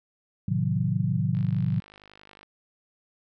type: chord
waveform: sine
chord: A diminished seventh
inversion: none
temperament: equal with one note detuned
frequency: 110 / 130.81 / 155.56 / 182.34 Hz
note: A2 / C3 / Eb3 / Gb3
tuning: 0 / 0 / 0 / -25 cents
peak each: -28 dBFS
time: 0.48-1.8 s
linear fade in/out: 5 ms
type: click train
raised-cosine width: 0.3 ms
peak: -33 dBFS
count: 56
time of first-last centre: 1.35-2.431 s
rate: 50.9 Hz
effects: none